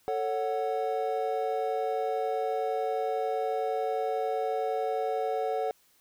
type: chord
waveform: triangle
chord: F# minor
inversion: first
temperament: just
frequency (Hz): 444 / 555 / 740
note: A4 / C#5 / F#5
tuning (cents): +16 / +2 / 0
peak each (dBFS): -29 / -32 / -29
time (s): 0.08-5.71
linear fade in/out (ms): 0
effects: white hiss -65 dBFS RMS until 6 s